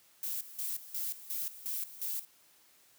violet noise with tremolo, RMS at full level -36 dBFS, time 0.23-2.25 s, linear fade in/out 2 ms, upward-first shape square, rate 2.8 Hz, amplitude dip 80%, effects white hiss -64 dBFS RMS until 2.98 s + high-pass 100 Hz 12 dB/octave

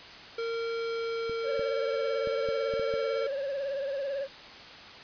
square tone with pitch glide, 460 to 454.7 Hz, A#4 to A#4, -23 to -43 cents, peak -31 dBFS, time 0.38-3.27 s, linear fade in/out 5 ms, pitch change -20 cents, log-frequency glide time 0.72-2.16 s
clicks, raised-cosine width 3 ms, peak -29 dBFS, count 7, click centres 1.296 / 1.594 / 2.273 / 2.488 / 2.738 / 2.796 / 2.939 s
triangle tone with vibrato, 552 Hz, C#5, 7 cents flat, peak -28 dBFS, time 1.43-4.28 s, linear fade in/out 50 ms, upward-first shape triangle, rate 18 Hz, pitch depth 82 cents each way
effects white hiss -46 dBFS RMS until 5.03 s + resampled to 11025 Hz

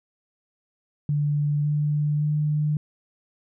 sine tone with pitch steps, 146.83 / 148.54 / 150.26 Hz, D3 / D3 / D3, 0 / +20 / +40 cents, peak -20 dBFS, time 1.09-2.77 s, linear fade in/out 2 ms, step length 560 ms, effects none

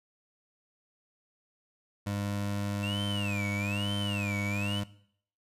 25% pulse tone, 101.4 Hz, G#2, 41 cents flat, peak -27 dBFS, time 2.06-4.84 s, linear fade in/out 10 ms
triangle tone with vibrato, 2632 Hz, E7, 3 cents flat, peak -33 dBFS, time 2.82-4.81 s, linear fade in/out 20 ms, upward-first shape sine, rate 1.1 Hz, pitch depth 280 cents each way
effects noise-tail reverb RT60 0.6 s tail -18 dB re dry + resampled to 32000 Hz

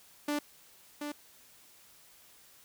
sawtooth tone with echo, 293.7 Hz, D4, in tune, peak -26 dBFS, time 0.28-0.39 s, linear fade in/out 5 ms, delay 730 ms, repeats 1, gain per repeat -6 dB, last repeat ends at 1.12 s, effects white hiss -59 dBFS RMS until 2.64 s

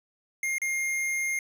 square tone with dropouts, 2125 Hz, C7, 26 cents sharp, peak -27 dBFS, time 0.43-1.39 s, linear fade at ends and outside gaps 2 ms, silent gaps 0.583-0.617 s, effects resampled to 32000 Hz + 10-bit

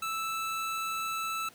square tone pair together, 1318.5 / 2633 Hz, E6 / E7, 0 / -3 cents, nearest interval octave, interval 1197 cents, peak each -33 / -39 dBFS, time 0.02-1.49 s, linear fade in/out 5 ms, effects pink hiss -56 dBFS RMS until 1.54 s + high-pass 100 Hz 12 dB/octave

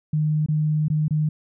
sine tone with dropouts, 153 Hz, D#3, 29 cents flat, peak -18 dBFS, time 0.13-1.29 s, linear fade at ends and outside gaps 5 ms, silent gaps 0.462-0.485 / 0.883-0.9 / 1.082-1.107 s, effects none

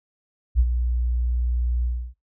sine tone with ADSR envelope, 60.4 Hz, B1, 38 cents flat, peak -12 dBFS, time 0.55-2.14 s, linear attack 43 ms, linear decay 51 ms, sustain -8 dB, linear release 300 ms, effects noise-tail reverb RT60 0.2 s tail -21 dB re dry

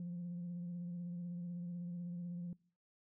sine tone with vibrato, 174.61 Hz, F3, in tune, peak -39 dBFS, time 0-2.53 s, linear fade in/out 2 ms, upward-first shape sine, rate 16 Hz, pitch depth 25 cents each way, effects noise-tail reverb RT60 0.5 s tail -25 dB re dry + tanh soft clip ceiling -38 dBFS

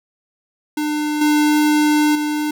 square tone with level steps, 300.2 Hz, D4, 38 cents sharp, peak -19 / -13 / -19 dBFS, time 0.77-2.51 s, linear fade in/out 5 ms, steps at 1.21 / 2.15 s, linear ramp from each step 5 ms, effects none

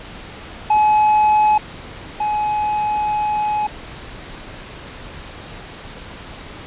triangle tone pair in turn, 850 / 844.1 Hz, G#5 / G#5, +40 / +28 cents, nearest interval unison, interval 12 cents, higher first, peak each -9 / -15 dBFS, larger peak first, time 0.7-1.58 / 2.2-3.67 s, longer second, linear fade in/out 5 ms, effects pink hiss -35 dBFS RMS until 6.66 s + resampled to 8000 Hz

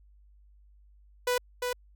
sawtooth tone with echo, 493.9 Hz, B4, in tune, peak -21 dBFS, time 1.27-1.38 s, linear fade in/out 5 ms, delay 350 ms, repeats 1, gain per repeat -4 dB, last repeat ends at 1.73 s, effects added 50 Hz sine -55 dBFS peak until 1.95 s

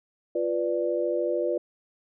sine chord, B diminished, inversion second, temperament equal, 349.2 / 493.9 / 587.3 Hz, F4 / B4 / D5, 0 / 0 / 0 cents, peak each -28 dBFS, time 0.35-1.58 s, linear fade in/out 5 ms, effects none

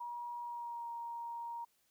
sine tone with pitch glide, 956 to 937.4 Hz, A#5 to A#5, +43 to +9 cents, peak -40 dBFS, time 0-1.65 s, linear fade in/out 10 ms, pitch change -34 cents, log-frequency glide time 0.4-0.89 s, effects white hiss -75 dBFS RMS until 1.9 s

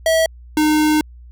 square tone pair in turn, 648 / 305.8 Hz, E5 / D#4, -30 / -30 cents, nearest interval octave + minor second, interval 1300 cents, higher first, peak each -13 dBFS, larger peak neither, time 0.06-0.26 / 0.57-1.01 s, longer second, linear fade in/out 2 ms, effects added 60 Hz sine -37 dBFS peak until 1.31 s

